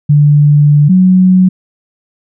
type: tone pair in turn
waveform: sine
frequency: 146.83 / 184.99 Hz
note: D3 / F#3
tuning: 0 / 0 cents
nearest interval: major third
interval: 400 cents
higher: second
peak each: -3 dBFS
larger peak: neither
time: 0.09-0.89 / 0.89-1.49 s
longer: first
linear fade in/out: 10 ms
effects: none